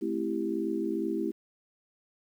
sine chord, A minor seventh, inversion none, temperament equal with one note detuned, 216 / 261.6 / 329.6 / 392 Hz, A3 / C4 / E4 / G4, -32 / 0 / 0 / 0 cents, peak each -35 / -36 / -31 / -34 dBFS, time 0.01-1.32 s, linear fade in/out 20 ms, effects 10-bit

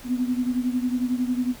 sine beating tone pair, 246.9 / 257.9 Hz, B3 / C4, 0 / -25 cents, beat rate 11 Hz, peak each -23 / -27 dBFS, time 0.04-1.56 s, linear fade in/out 50 ms, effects pink hiss -45 dBFS RMS until 1.6 s

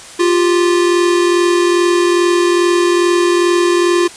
square tone pair together, 349.2 / 391.6 Hz, F4 / G4, 0 / -2 cents, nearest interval major second, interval 198 cents, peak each -11 / -19 dBFS, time 0.19-4.08 s, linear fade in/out 10 ms, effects white hiss -34 dBFS RMS until 4.16 s + resampled to 22050 Hz

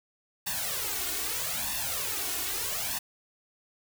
white noise with flanger, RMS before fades -32 dBFS, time 0.46-2.99 s, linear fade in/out 10 ms, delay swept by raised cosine 1.1 to 2.8 ms, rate 0.79 Hz, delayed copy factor +0.9, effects none

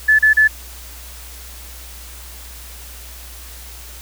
sine tone bursts, 1734 Hz, A6, 26 cents flat, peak -8 dBFS, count 3, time 0.08-0.478 s, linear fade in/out 10 ms, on 110 ms, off 34 ms, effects added 60 Hz sine -36 dBFS peak until 4.01 s + white hiss -38 dBFS RMS until 4.01 s

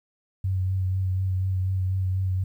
sine tone with vibrato, 93.9 Hz, F#2, 26 cents sharp, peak -22 dBFS, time 0.44-2.44 s, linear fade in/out 5 ms, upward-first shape sine, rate 4.1 Hz, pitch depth 22 cents each way, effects 10-bit

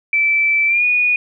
sine tone with pitch glide, 2323 to 2460 Hz, D7 to D#7, -20 to -20 cents, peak -12 dBFS, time 0.13-1.16 s, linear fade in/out 2 ms, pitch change +100 cents, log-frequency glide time 0.67-0.84 s, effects none

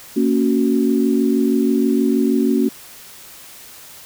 sine chord, F# major, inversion first, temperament just, 231.2 / 277.5 / 370 Hz, A#3 / C#4 / F#4, -14 / +2 / 0 cents, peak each -17 / -17 / -20 dBFS, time 0.16-2.69 s, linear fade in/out 10 ms, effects white hiss -40 dBFS RMS until 4.05 s

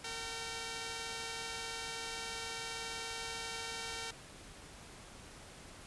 5% pulse tone pair together, 456.7 / 768 Hz, A#4 / G5, -36 / -36 cents, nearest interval major sixth, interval 900 cents, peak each -30 / -33 dBFS, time 0.04-4.11 s, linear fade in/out 5 ms, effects pink hiss -53 dBFS RMS until 5.86 s + resampled to 24000 Hz

